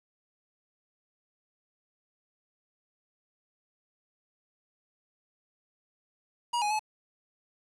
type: tone with pitch steps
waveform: square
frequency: 955 / 833 / 858 Hz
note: A#5 / G#5 / A5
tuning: +42 / +5 / -44 cents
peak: -27 dBFS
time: 6.53-6.794 s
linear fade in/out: 10 ms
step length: 88 ms
effects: resampled to 24000 Hz + 9-bit